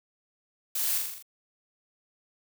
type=noise with echo; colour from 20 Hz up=blue; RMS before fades=-30 dBFS; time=0.75-0.98 s; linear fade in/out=5 ms; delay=41 ms; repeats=6; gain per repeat=-3 dB; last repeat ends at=1.226 s; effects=none